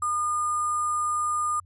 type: tone with sample-and-hold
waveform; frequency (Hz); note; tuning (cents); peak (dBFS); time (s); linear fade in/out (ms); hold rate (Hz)
sine; 1209; D6; +50; -23; 0.02-1.6; 5; 8820
effects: added 90 Hz sine -51 dBFS peak until 1.65 s + resampled to 24000 Hz